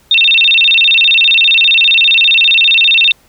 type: tone with vibrato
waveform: sine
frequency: 3136 Hz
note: G7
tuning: in tune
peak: -5 dBFS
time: 0.11-3.12 s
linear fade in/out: 2 ms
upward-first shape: square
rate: 15 Hz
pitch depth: 270 cents each way
effects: pink hiss -49 dBFS RMS until 3.28 s